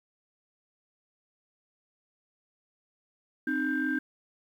sine tone cluster, 261.8 / 307.2 / 1575 Hz, C4 / D#4 / G6, +1 / -22 / +8 cents, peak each -30 dBFS, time 3.47-3.99 s, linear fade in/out 5 ms, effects tanh soft clip ceiling -19 dBFS + 10-bit

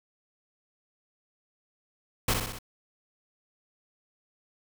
pink noise with echo, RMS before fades -25 dBFS, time 2.28-2.34 s, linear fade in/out 5 ms, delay 62 ms, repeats 4, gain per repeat -4 dB, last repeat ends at 2.588 s, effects none

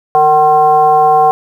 sine tone with frequency modulation, 760 Hz, F#5, 46 cents sharp, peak -5 dBFS, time 0.15-1.31 s, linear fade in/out 0 ms, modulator 302 Hz, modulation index 0.76, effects 7-bit

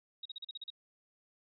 sine tone bursts, 3791 Hz, A#7, 28 cents sharp, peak -40 dBFS, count 8, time 0.23-0.703 s, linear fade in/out 5 ms, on 25 ms, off 39 ms, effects none

